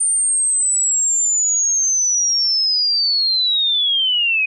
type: linear sweep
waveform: sine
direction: down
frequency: 9000 to 2489 Hz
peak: -14 dBFS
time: 0-4.46 s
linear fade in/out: 10 ms
effects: none